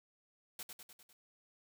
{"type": "noise with echo", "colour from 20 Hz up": "white", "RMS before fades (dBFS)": -45, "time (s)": [0.59, 0.63], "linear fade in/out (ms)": 2, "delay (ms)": 100, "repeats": 5, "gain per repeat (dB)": -4, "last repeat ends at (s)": 1.13, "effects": []}